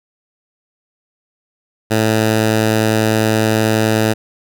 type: tone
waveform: 10% pulse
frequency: 109.7 Hz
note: A2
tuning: 5 cents flat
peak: -4 dBFS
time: 1.9-4.14 s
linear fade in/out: 20 ms
effects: none